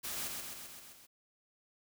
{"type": "noise with echo", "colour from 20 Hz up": "white", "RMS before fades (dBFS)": -40, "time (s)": [0.03, 0.29], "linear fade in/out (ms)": 20, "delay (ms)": 130, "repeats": 6, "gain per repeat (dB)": -3, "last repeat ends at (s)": 1.07, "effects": []}